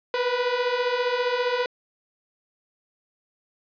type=beating tone pair; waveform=sawtooth; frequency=482.5 / 497.5 Hz; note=B4 / B4; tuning=-40 / +13 cents; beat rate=15 Hz; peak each=-23 / -20 dBFS; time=0.14-1.66 s; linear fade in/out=2 ms; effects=resampled to 11025 Hz + 9-bit